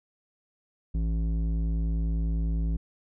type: tone with low-pass filter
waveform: square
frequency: 55 Hz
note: A1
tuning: in tune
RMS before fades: -27 dBFS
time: 0.94-2.77 s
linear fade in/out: 10 ms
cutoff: 210 Hz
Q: 1.1
effects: none